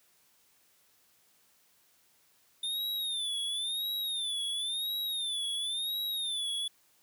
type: tone with vibrato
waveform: square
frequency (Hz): 3602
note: A7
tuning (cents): +40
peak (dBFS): -32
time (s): 2.63-6.68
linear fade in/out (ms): 5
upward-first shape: sine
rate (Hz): 0.96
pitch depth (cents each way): 120
effects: white hiss -67 dBFS RMS until 7.02 s + high-pass 60 Hz 12 dB/octave